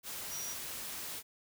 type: tone in noise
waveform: sine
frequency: 5780 Hz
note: F#8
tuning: 41 cents flat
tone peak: -40 dBFS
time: 0.29-0.56 s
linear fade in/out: 50 ms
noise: white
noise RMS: -42 dBFS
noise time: 0.03-1.23 s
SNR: -1 dB
effects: none